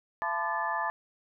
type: tone cluster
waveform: sine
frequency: 675 / 871 / 1015 / 1188 / 1741 Hz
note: E5 / A5 / B5 / D6 / A6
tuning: +41 / -18 / +47 / +20 / -19 cents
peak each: -37 / -33 / -34 / -36 / -34 dBFS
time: 0.22-0.9 s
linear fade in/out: 0 ms
effects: none